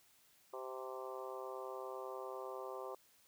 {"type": "harmonic tone with a mistuned harmonic", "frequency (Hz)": 130, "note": "C3", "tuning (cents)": -11, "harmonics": [3, 4, 5, 6, 7, 8, 9], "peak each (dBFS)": [-48, -48, -52, -54, -54, -52, -53], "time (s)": [0.53, 2.95], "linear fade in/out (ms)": 5, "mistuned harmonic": 7, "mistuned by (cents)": -15, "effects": ["white hiss -69 dBFS RMS until 3.27 s", "high-pass 60 Hz 12 dB/octave"]}